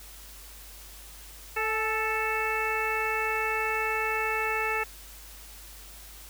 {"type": "harmonic tone with a mistuned harmonic", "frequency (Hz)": 440, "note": "A4", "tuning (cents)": 0, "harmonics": [1, 2, 3, 4, 5, 6], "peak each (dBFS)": [-33, -33, -33, -33, -33, -33], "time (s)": [1.56, 4.84], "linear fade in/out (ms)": 10, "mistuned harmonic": 2, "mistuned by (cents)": -33, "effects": ["added 50 Hz sine -48 dBFS peak until 6.29 s", "white hiss -48 dBFS RMS until 6.29 s"]}